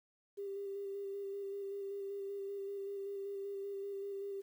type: tone with vibrato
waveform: sine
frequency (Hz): 397.4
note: G4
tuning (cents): +24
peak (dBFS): -39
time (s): 0.37-4.42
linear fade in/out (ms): 20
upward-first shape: square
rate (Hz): 5.2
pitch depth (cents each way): 17
effects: 11-bit